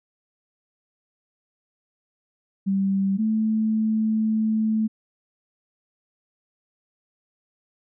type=tone pair in turn; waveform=sine; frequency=194.8 / 218.7 Hz; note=G3 / A3; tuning=-11 / -10 cents; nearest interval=major second; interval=201 cents; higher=second; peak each=-19 dBFS; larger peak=neither; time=2.66-3.18 / 3.18-4.88 s; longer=second; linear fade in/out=20 ms; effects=none